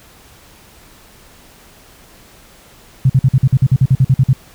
sine tone bursts, 131.4 Hz, C3, 8 cents sharp, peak -6 dBFS, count 14, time 3.05-4.332 s, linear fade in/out 5 ms, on 47 ms, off 48 ms, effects pink hiss -44 dBFS RMS until 4.54 s

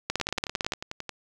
two click trains, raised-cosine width 0.2 ms, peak -17 / -9 dBFS, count 11 / 12, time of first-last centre 0.2-1.093 / 0.1-0.721 s, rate 11.2 / 17.7 Hz, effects 7-bit

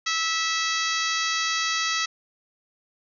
harmonic tone, 653 Hz, E5, 17 cents flat, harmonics 2 / 3 / 4 / 5 / 6 / 7 / 8 / 9 / 10, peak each -29 / -29 / -32 / -33 / -31 / -33 / -35 / -34 / -37 dBFS, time 0.06-2.06 s, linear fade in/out 10 ms, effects none

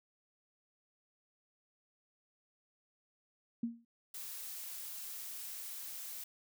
sine tone with exponential decay, 233.1 Hz, A#3, in tune, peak -30 dBFS, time 3.63-3.85 s, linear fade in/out 5 ms, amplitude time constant 47 ms
blue noise, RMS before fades -45 dBFS, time 4.14-6.24 s, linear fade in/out 5 ms
effects none

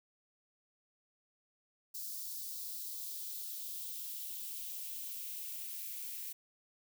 violet noise with high-pass filter sweep, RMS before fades -43 dBFS, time 1.94-6.33 s, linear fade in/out 10 ms, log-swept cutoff 4800 to 2100 Hz, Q 2.1, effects none

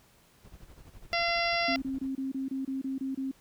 brown noise with tremolo, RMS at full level -47 dBFS, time 0.44-2.09 s, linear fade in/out 10 ms, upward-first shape sine, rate 12 Hz, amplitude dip 95%
harmonic tone, 684 Hz, F5, 36 cents flat, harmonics 1 / 2 / 3 / 4 / 5 / 6 / 7 / 8, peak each -30 / -36 / -31 / -35 / -40 / -43 / -35 / -40 dBFS, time 1.13-1.76 s, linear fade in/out 0 ms
sine tone bursts, 267.1 Hz, C4, 36 cents sharp, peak -30 dBFS, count 10, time 1.68-3.314 s, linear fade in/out 5 ms, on 140 ms, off 26 ms
effects pink hiss -62 dBFS RMS until 3.4 s

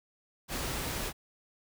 pink noise, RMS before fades -35 dBFS, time 0.48-1.13 s, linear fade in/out 50 ms, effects none

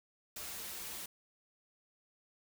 white noise with comb filter, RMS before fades -44 dBFS, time 0.36-1.06 s, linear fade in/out 5 ms, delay 7.4 ms, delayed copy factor -0.5, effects none

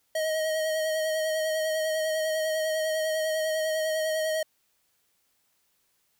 square tone with vibrato, 630 Hz, D#5, 21 cents sharp, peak -26 dBFS, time 0.15-4.43 s, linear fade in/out 5 ms, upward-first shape sine, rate 10 Hz, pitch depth 24 cents each way, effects white hiss -71 dBFS RMS until 6.19 s

